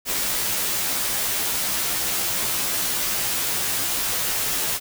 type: noise with comb filter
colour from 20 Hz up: white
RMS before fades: -24 dBFS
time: 0.05-4.8 s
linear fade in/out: 50 ms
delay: 13 ms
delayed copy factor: -0.8
effects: none